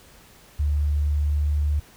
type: tone with pitch glide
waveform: sine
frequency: 73.42 to 73.89 Hz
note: D2 to D2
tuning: 0 to +11 cents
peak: -19 dBFS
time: 0.59-1.8 s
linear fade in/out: 10 ms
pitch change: +11 cents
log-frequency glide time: 0.86-1.55 s
effects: pink hiss -51 dBFS RMS until 1.96 s